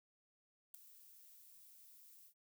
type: noise with ADSR envelope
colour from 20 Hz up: violet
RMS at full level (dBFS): -45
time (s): 0.74-2.34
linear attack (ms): 5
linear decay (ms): 5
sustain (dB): -17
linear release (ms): 80
effects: none